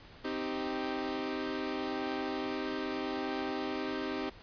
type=chord; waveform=sawtooth; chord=C minor; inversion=none; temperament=equal; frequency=261.6 / 311.1 / 392 Hz; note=C4 / Eb4 / G4; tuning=0 / 0 / 0 cents; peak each=-34 / -34 / -34 dBFS; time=0.24-4.3 s; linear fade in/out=10 ms; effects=pink hiss -54 dBFS RMS until 4.42 s + resampled to 11025 Hz